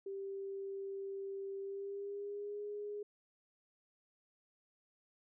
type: tone with pitch glide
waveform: sine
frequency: 392 to 413.6 Hz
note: G4 to G#4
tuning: 0 to -7 cents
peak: -40 dBFS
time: 0.06-3.03 s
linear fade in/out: 5 ms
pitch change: +93 cents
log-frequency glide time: 1.6-2.62 s
effects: none